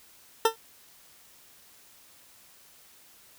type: tone with exponential decay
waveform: 20% pulse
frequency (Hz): 450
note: A4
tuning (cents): +39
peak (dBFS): -11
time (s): 0.45-0.56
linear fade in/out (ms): 5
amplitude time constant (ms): 22
effects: white hiss -56 dBFS RMS until 3.38 s